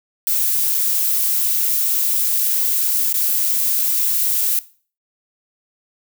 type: noise with dropouts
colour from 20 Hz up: violet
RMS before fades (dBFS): -18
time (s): 0.27-4.59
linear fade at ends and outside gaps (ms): 0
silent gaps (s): 0.744-0.748 / 3.126-3.142
effects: noise-tail reverb RT60 0.4 s tail -18 dB re dry